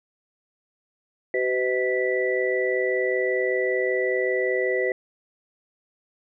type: tone cluster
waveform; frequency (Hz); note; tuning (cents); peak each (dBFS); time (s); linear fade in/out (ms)
sine; 380.8 / 506 / 634 / 1970; F#4 / B4 / D#5 / B6; +50 / +42 / +32 / -5; -25 / -25 / -31 / -27; 1.34-4.92; 2
effects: none